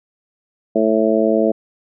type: harmonic tone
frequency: 110 Hz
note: A2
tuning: in tune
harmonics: 2 / 3 / 4 / 5 / 6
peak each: -19 / -19 / -19 / -19 / -19 dBFS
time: 0.75-1.52 s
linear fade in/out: 10 ms
effects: none